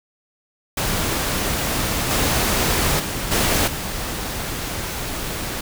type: noise with level steps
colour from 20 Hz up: pink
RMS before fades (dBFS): -22 / -19 / -26 / -18 / -27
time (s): 0.77-5.61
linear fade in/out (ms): 5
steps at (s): 2.1 / 2.99 / 3.31 / 3.67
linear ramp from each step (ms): 10
effects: none